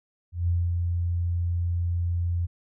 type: tone with ADSR envelope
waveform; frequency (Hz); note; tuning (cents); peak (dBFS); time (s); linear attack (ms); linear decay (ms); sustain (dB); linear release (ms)
sine; 86.6; F2; -14; -20; 0.32-2.47; 160; 230; -3; 22
effects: none